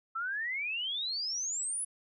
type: exponential sweep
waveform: sine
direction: up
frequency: 1303 to 10380 Hz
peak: -32 dBFS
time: 0.15-1.85 s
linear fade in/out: 10 ms
effects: none